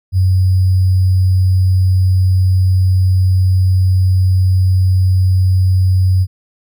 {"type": "tone with sample-and-hold", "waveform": "sine", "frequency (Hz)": 93, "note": "F#2", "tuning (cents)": 9, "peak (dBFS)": -8, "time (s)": [0.12, 6.27], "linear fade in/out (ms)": 50, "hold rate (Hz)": 4900, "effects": []}